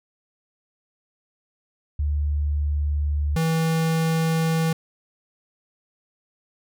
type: tone pair in turn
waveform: sine / square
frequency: 73.42 / 162.27 Hz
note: D2 / E3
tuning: 0 / -27 cents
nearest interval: octave + major second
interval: 1373 cents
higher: second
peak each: -20 dBFS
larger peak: neither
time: 1.99-3.36 / 3.36-4.73 s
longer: neither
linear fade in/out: 5 ms
effects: none